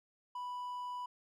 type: tone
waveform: triangle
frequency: 987.8 Hz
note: B5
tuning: in tune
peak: -37 dBFS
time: 0.35-1.06 s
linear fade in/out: 5 ms
effects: none